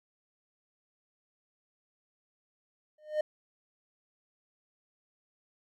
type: tone with exponential growth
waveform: triangle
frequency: 610 Hz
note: D#5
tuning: 34 cents flat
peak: -21 dBFS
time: 2.98-3.21 s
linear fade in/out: 5 ms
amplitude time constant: 48 ms
effects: none